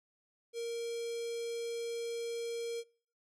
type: tone with notch filter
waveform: square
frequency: 466.2 Hz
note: A#4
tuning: in tune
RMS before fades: -38 dBFS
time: 0.53-2.84 s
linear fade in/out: 50 ms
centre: 1300 Hz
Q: 0.56
effects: noise-tail reverb RT60 0.5 s tail -25 dB re dry + low-pass 9000 Hz 12 dB/octave